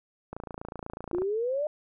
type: click train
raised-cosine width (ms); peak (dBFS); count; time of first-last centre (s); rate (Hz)
1; -23; 26; 0.33-1.22; 28.1
type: exponential sweep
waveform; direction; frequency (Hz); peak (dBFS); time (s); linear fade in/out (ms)
sine; up; 340.5 to 616; -26; 1.13-1.67; 2
effects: none